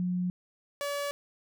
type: tone pair in turn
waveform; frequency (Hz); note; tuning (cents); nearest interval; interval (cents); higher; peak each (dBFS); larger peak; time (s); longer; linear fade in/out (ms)
sine / sawtooth; 180 / 571.5; F#3 / D5; -47 / -47; octave + minor sixth; 2000; second; -27; neither; 0-0.3 / 0.81-1.11; neither; 0
effects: none

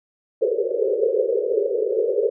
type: band-pass noise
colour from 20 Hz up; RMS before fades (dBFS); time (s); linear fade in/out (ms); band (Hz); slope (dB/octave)
pink; -21; 0.41-2.3; 10; 390 to 540; 96
effects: none

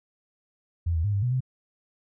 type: tone with pitch steps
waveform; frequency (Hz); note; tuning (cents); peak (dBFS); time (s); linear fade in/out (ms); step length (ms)
sine; 84.8 / 80.6 / 103.1 / 99.8 / 123.4 / 129; E2 / E2 / G#2 / G2 / B2 / C3; +50 / -38 / -12 / +32 / -1 / -24; -22; 0.86-1.406; 10; 91
effects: none

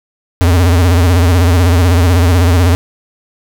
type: tone with vibrato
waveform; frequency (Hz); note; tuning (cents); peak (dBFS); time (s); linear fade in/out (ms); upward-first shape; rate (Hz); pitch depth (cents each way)
square; 87.31; F2; 0; -7; 0.41-2.75; 0; sine; 16; 110
effects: none

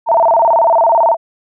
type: tone with vibrato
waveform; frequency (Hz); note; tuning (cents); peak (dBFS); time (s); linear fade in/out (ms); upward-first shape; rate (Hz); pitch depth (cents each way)
sine; 782; G5; -4; -7; 0.06-1.17; 50; square; 18; 280
effects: none

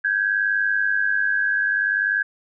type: tone pair together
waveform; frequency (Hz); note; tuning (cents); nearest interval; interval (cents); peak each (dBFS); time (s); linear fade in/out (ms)
sine; 1560.7 / 1661.2; G6 / G#6; -8 / 0; minor second; 108; -21; 0.04-2.23; 10
effects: none

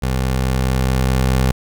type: tone with level ramp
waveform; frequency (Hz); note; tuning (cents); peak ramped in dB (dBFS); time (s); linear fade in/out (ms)
20% pulse; 64.7; C2; -19; -12 to -8; 0.02-1.52; 10
effects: none

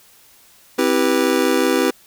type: chord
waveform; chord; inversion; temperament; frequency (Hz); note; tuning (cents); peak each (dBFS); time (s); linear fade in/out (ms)
square; C major seventh; none; just; 261.6 / 327 / 392.4 / 490.5; C4 / E4 / G4 / B4; 0 / -14 / +2 / -12; -21; 0.78-1.91; 10
effects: white hiss -50 dBFS RMS until 2.06 s

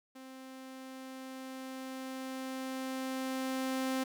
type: tone with level ramp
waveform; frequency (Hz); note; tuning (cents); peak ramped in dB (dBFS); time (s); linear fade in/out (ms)
sawtooth; 262.2; C4; +4; -44 to -27; 0.15-4.04; 10
effects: none

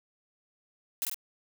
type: noise with echo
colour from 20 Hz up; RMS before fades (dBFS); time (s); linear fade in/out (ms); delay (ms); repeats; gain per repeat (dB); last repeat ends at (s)
blue; -30; 1.02-1.05; 0; 47; 2; -3; 1.144
effects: none

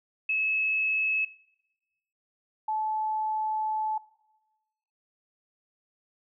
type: tone pair in turn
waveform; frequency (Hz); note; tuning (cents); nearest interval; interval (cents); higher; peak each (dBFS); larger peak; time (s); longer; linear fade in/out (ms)
sine; 2588 / 866.1; E7 / A5; -32 / -28; octave + perfect fifth; 1896; first; -24 / -26; first; 0.29-1.25 / 2.68-3.98; second; 5
effects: noise-tail reverb RT60 1.0 s tail -20 dB re dry

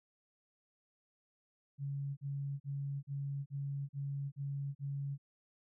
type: tone bursts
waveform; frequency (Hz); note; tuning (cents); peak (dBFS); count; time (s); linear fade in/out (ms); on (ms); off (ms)
sine; 140; C#3; +18; -36; 8; 1.78-5.18; 50; 390; 40
effects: none

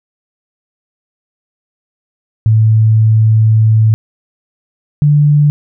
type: tone pair in turn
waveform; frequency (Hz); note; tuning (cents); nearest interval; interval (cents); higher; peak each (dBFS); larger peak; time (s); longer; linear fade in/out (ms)
sine; 110 / 147.18; A2 / D3; 0 / +4; perfect fourth; 504; second; -5; neither; 2.46-3.94 / 5.02-5.5; first; 0
effects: none

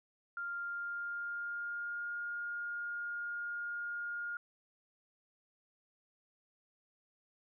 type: tone with pitch glide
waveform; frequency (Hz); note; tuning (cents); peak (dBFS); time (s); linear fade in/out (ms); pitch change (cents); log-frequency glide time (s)
sine; 1396.9 to 1418.9; F6 to F6; 0 to +27; -37; 0.37-4.37; 2; +27; 0.55-2.12
effects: none

